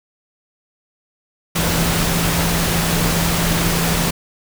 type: tone in noise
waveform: sine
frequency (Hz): 168.3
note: E3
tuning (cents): +36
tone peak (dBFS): -20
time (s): 1.55-4.11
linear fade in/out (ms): 10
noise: pink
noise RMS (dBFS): -19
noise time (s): 1.55-4.11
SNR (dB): -4
effects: none